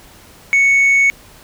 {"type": "tone", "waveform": "sine", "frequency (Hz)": 2217, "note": "C#7", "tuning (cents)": 0, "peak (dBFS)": -6, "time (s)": [0.53, 1.1], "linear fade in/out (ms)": 0, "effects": ["tanh soft clip ceiling -8 dBFS", "pink hiss -43 dBFS RMS until 1.43 s"]}